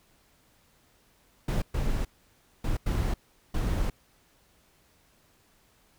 brown noise bursts at uneven times, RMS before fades -27 dBFS, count 5, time 1.48-1.62 / 1.74-2.05 / 2.64-2.77 / 2.86-3.14 / 3.54-3.9 s, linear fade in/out 5 ms, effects pink hiss -64 dBFS RMS until 5.98 s

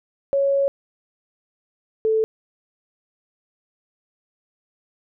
sine tone pair in turn, 554.4 / 440 Hz, C#5 / A4, 0 / 0 cents, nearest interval major third, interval 400 cents, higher first, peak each -16 dBFS, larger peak neither, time 0.33-0.68 / 2.05-2.24 s, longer first, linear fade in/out 0 ms, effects none

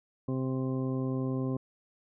harmonic tone, 130.81 Hz, C3, in tune, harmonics 1 / 2 / 3 / 4 / 5 / 6 / 8, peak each -32 / -32 / -38 / -41 / -51 / -53 / -47 dBFS, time 0.28-1.57 s, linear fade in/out 5 ms, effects none

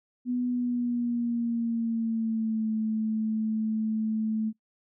sine tone with pitch glide, 246.9 to 218.7 Hz, B3 to A3, 0 to -10 cents, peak -25 dBFS, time 0.25-4.53 s, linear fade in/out 50 ms, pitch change -210 cents, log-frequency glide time 0.48-2.7 s, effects noise-tail reverb RT60 0.1 s tail -21 dB re dry

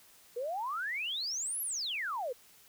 sine exponential two-way sweep, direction up then down, 460.7 to 11840 to 460.7 Hz, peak -33 dBFS, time 0.36-2.33 s, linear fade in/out 10 ms, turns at 1.62 s, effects white hiss -60 dBFS RMS until 2.68 s

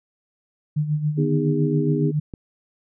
sine tone with tremolo, 150.7 Hz, D3, 45 cents sharp, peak -17 dBFS, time 0.76-2.2 s, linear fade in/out 10 ms, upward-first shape sine, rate 7.2 Hz, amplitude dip 65%
sine chord, G# minor, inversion first, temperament equal with one note detuned, 246.9 / 311.1 / 407.2 Hz, B3 / D#4 / G#4, 0 / 0 / -34 cents, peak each -25 dBFS, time 1.17-2.12 s, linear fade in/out 20 ms
click, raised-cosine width 3 ms, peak -20 dBFS, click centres 2.338 s
effects none

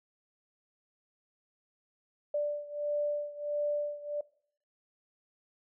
sine beating tone pair, 587.3 / 588.8 Hz, D5 / D5, 0 / +4 cents, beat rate 1.5 Hz, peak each -32 / -35 dBFS, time 2.34-4.21 s, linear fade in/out 5 ms, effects noise-tail reverb RT60 0.6 s tail -22 dB re dry

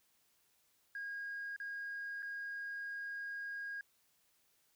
sine tone with dropouts, 1632 Hz, G#6, 31 cents flat, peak -39 dBFS, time 0.95-3.81 s, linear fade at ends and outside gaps 2 ms, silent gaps 1.563-1.6 / 2.223-2.228 s, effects tanh soft clip ceiling -37 dBFS + white hiss -74 dBFS RMS until 4.75 s

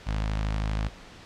sawtooth tone with notch filter, 52.7 Hz, G#1, 26 cents sharp, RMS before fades -28 dBFS, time 0.06-0.89 s, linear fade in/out 20 ms, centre 380 Hz, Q 1.1, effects pink hiss -47 dBFS RMS until 1.25 s + low-pass 5000 Hz 12 dB/octave

